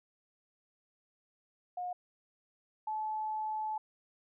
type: tone pair in turn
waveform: sine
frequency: 719 / 864.1 Hz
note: F#5 / A5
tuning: -50 / -32 cents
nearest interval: minor third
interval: 318 cents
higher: second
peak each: -35 / -33 dBFS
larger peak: second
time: 1.77-1.93 / 2.87-3.78 s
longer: second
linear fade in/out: 5 ms
effects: none